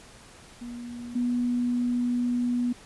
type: tone pair in turn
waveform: sine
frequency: 240 / 243.8 Hz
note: B3 / B3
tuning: -49 / -22 cents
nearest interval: unison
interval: 27 cents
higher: second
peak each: -35 / -23 dBFS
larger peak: second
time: 0.61-1.15 / 1.15-2.73 s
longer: second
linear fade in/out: 10 ms
effects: pink hiss -50 dBFS RMS until 2.85 s + resampled to 24000 Hz

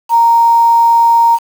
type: tone with quantisation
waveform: sine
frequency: 929 Hz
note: A#5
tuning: 6 cents flat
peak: -5 dBFS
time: 0.09-1.39 s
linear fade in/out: 50 ms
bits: 5
effects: none

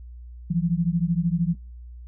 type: beating tone pair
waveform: sine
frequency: 164.81 / 177.81 Hz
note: E3 / F3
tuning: 0 / +31 cents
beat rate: 13 Hz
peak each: -23 dBFS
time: 0.5-1.55 s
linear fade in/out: 10 ms
effects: noise-tail reverb RT60 0.4 s tail -26 dB re dry + added 60 Hz sine -38 dBFS peak until 2.07 s

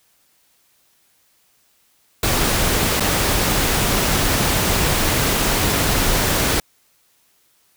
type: noise with dropouts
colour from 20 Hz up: pink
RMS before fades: -18 dBFS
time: 2.23-6.6 s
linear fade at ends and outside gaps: 2 ms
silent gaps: 2.998-3.005 s
effects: white hiss -60 dBFS RMS until 7.76 s

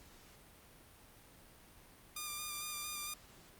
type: tone with vibrato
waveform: 5% pulse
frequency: 1200 Hz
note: D6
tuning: 37 cents sharp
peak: -29 dBFS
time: 2.16-3.14 s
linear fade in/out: 5 ms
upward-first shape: square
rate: 4.4 Hz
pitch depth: 17 cents each way
effects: pink hiss -60 dBFS RMS until 3.59 s + Opus 48 kbps

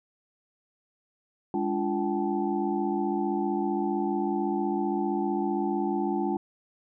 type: tone cluster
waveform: sine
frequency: 204.6 / 290.7 / 346.3 / 770 / 865 Hz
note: G#3 / D4 / F4 / G5 / A5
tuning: -26 / -18 / -15 / -31 / -30 cents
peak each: -31 / -31 / -29 / -34 / -35 dBFS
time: 1.54-6.37 s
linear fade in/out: 2 ms
effects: none

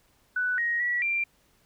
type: tone with pitch steps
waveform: sine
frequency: 1489 / 1881 / 1937 / 2370 Hz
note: F#6 / A#6 / B6 / D7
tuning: +11 / +15 / -34 / +15 cents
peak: -24 dBFS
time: 0.36-1.24 s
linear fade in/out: 5 ms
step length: 220 ms
effects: pink hiss -65 dBFS RMS until 1.65 s

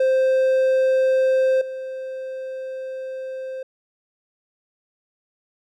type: tone with level steps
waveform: triangle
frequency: 523.3 Hz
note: C5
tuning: in tune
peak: -13 / -26 dBFS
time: 0-3.63 s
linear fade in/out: 5 ms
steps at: 1.61 s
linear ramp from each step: 5 ms
effects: none

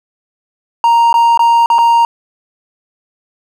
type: tone with dropouts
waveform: triangle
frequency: 932.3 Hz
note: A#5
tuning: in tune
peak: -4 dBFS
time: 0.84-2.05 s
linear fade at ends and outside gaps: 1 ms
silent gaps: 1.128-1.141 / 1.375-1.393 / 1.66-1.701 / 1.784-1.788 s
effects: none

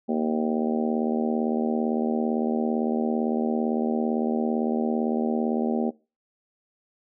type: harmonic tone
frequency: 77.78 Hz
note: D#2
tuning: in tune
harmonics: 3 / 4 / 5 / 6 / 7 / 8 / 9 / 10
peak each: -24 / -34 / -30 / -34 / -33 / -35 / -41 / -35 dBFS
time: 0.08-5.91 s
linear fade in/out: 20 ms
effects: noise-tail reverb RT60 0.3 s tail -22 dB re dry

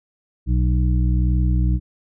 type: harmonic tone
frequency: 61.74 Hz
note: B1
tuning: in tune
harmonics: 1 / 2 / 3 / 5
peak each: -16 / -22 / -26 / -30 dBFS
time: 0.46-1.8 s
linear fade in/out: 50 ms
effects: none

